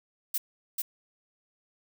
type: noise with echo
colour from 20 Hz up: violet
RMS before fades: -29 dBFS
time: 0.34-0.38 s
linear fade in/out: 5 ms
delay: 440 ms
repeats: 1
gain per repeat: -2 dB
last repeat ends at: 0.82 s
effects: none